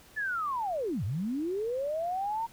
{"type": "linear two-way sweep", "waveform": "sine", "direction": "down then up", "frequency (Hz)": [1760, 86.7, 934], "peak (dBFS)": -29, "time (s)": [0.16, 2.47], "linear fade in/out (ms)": 20, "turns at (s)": 1.04, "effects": ["pink hiss -56 dBFS RMS until 2.52 s"]}